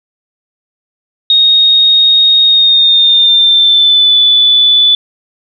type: tone with pitch glide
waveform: sine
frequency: 3729 to 3479 Hz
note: A#7 to A7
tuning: 0 to -20 cents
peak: -4 dBFS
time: 1.3-4.95 s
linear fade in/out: 2 ms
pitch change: -120 cents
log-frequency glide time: 2.45-4.17 s
effects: none